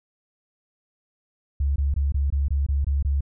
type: tone bursts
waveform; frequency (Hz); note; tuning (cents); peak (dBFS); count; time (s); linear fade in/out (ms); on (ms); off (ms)
sine; 70; C#2; +18; -19; 9; 1.6-3.208; 5; 160; 21
effects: none